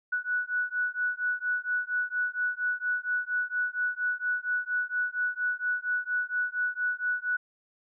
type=beating tone pair; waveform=sine; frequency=1474 / 1478.3 Hz; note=F#6 / F#6; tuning=-7 / -2 cents; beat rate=4.3 Hz; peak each=-30 dBFS; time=0.12-7.37 s; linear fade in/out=10 ms; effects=none